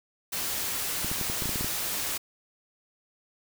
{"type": "noise", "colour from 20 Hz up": "white", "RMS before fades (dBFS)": -31, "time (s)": [0.32, 2.18], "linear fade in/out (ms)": 10}
{"type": "clicks", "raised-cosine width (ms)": 3, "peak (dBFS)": -21, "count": 10, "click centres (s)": [1.046, 1.115, 1.213, 1.299, 1.422, 1.457, 1.493, 1.558, 1.61, 1.645]}
{"effects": []}